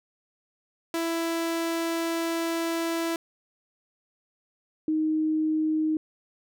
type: tone pair in turn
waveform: sawtooth / sine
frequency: 332 / 312.1 Hz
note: E4 / D#4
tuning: +12 / +5 cents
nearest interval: minor second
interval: 107 cents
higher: first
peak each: -22 dBFS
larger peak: neither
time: 0.94-3.16 / 4.88-5.97 s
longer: first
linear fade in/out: 2 ms
effects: none